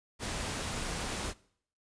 pink noise, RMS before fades -36 dBFS, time 0.19-1.34 s, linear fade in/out 50 ms, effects noise-tail reverb RT60 0.6 s tail -21 dB re dry + resampled to 22050 Hz

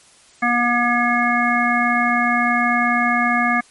harmonic tone, 240.5 Hz, B3, 46 cents flat, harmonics 1 / 3 / 5 / 7 / 9, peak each -21 / -21 / -21 / -21 / -21 dBFS, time 0.42-3.61 s, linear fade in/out 10 ms, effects white hiss -50 dBFS RMS until 3.7 s + MP3 48 kbps

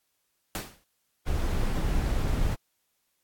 pink noise with exponential decay, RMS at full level -30 dBFS, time 0.55-0.84 s, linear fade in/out 1 ms, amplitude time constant 62 ms
brown noise, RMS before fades -26 dBFS, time 1.26-2.56 s, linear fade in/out 20 ms
effects white hiss -75 dBFS RMS until 3.23 s + AAC 64 kbps

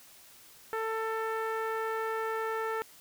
sawtooth tone with low-pass filter, 444.8 Hz, A4, 19 cents sharp, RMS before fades -33 dBFS, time 0.73-2.82 s, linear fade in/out 0 ms, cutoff 1600 Hz, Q 2.3, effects white hiss -55 dBFS RMS until 3 s

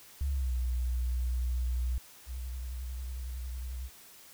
sine tone with pitch glide, 69.4 to 61.47 Hz, C#2 to B1, +3 to -7 cents, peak -28 dBFS, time 0.21-1.98 s, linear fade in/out 0 ms, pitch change -210 cents, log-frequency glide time 0.31-0.54 s
sine tone with vibrato, 62.6 Hz, B1, 24 cents sharp, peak -35 dBFS, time 2.26-3.9 s, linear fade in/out 50 ms, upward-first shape sine, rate 11 Hz, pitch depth 63 cents each way
effects white hiss -54 dBFS RMS until 4.33 s

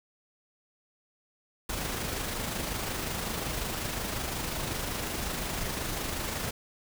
pink noise with amplitude modulation, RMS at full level -32 dBFS, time 1.69-6.51 s, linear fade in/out 5 ms, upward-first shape sine, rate 25.5 Hz, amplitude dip 35%, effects none

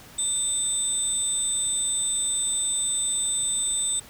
sine tone cluster, 3612 / 7910 / 8220 Hz, A7 / B8 / C9, +45 / +2 / -32 cents, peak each -30 / -25 / -27 dBFS, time 0.18-4 s, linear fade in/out 10 ms, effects tanh soft clip ceiling -14 dBFS + pink hiss -47 dBFS RMS until 4.09 s

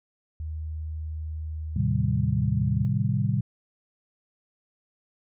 sine tone with pitch glide, 78.1 to 79.14 Hz, D#2 to D#2, +7 to +30 cents, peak -30 dBFS, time 0.4-2.85 s, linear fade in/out 0 ms, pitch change +23 cents, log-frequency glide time 2.49-2.58 s
sine chord, A half-diminished seventh, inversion none, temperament equal, 110 / 130.81 / 155.56 / 196 Hz, A2 / C3 / Eb3 / G3, 0 / 0 / 0 / 0 cents, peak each -26 / -26 / -30 / -29 dBFS, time 1.76-3.41 s, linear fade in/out 5 ms
effects none

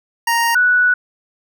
25% pulse / sine tone pair in turn, 932.3 / 1476.4 Hz, A#5 / F#6, 0 / -4 cents, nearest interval minor sixth, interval 796 cents, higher second, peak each -10 dBFS, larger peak neither, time 0.27-0.55 / 0.55-0.94 s, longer second, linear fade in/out 5 ms, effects none

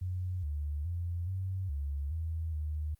sine tone with pitch steps, 91.1 / 73.7 / 86.5 / 94.3 / 71 / 81 / 76.2 Hz, F#2 / D2 / F2 / F#2 / C#2 / E2 / D#2, -26 / +7 / -16 / +33 / +42 / -30 / -36 cents, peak -32 dBFS, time 0.01-2.95 s, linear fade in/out 10 ms, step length 420 ms, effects white hiss -74 dBFS RMS until 2.99 s + Opus 48 kbps

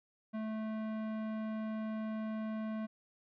sine tone with tanh clipping, 218.3 Hz, A3, 13 cents flat, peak -38 dBFS, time 0.33-2.87 s, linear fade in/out 20 ms, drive 17 dB, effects none

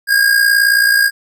square tone with amplitude modulation, 1625 Hz, G#6, 38 cents flat, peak -7 dBFS, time 0.07-1.11 s, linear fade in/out 50 ms, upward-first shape sine, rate 58.8 Hz, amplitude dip 60%, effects none

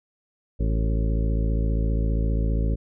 harmonic tone with a mistuned harmonic, 55 Hz, A1, in tune, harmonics 1 / 2 / 3 / 4 / 5 / 6 / 7 / 8 / 10, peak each -21 / -29 / -31 / -35 / -35 / -41 / -40 / -38 / -41 dBFS, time 0.59-2.76 s, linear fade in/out 20 ms, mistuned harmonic 8, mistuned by +50 cents, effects none

